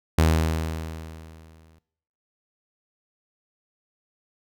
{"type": "tone with exponential decay", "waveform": "sawtooth", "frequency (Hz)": 80.2, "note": "E2", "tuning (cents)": -47, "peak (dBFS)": -11, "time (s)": [0.18, 1.79], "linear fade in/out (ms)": 5, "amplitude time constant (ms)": 350, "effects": ["noise-tail reverb RT60 0.7 s tail -19 dB re dry"]}